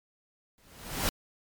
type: noise with exponential growth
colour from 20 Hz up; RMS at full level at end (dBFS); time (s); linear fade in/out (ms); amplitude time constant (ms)
pink; -25; 0.58-1.09; 0; 110
effects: MP3 96 kbps